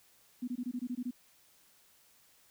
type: tone bursts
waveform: sine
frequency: 246.9 Hz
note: B3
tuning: in tune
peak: -33 dBFS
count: 9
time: 0.42-1.11 s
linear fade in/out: 10 ms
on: 58 ms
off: 21 ms
effects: white hiss -65 dBFS RMS until 2.5 s